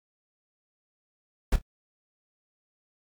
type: noise with echo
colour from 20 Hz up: brown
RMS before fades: -20 dBFS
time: 1.52-1.56 s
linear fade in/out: 5 ms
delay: 28 ms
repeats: 2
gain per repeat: -14 dB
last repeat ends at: 1.616 s
effects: MP3 96 kbps